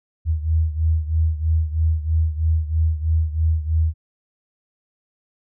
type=beating tone pair; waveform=sine; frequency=79 / 82.1 Hz; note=D#2 / E2; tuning=+27 / -6 cents; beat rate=3.1 Hz; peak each=-18 / -22 dBFS; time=0.25-3.94 s; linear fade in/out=50 ms; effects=none